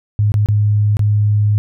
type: tone with dropouts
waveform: sine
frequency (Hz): 104.5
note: G#2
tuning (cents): +11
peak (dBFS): -10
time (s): 0.19-1.58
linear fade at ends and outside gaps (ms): 0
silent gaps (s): 0.319-0.341 / 0.46-0.487 / 0.969-0.993
effects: none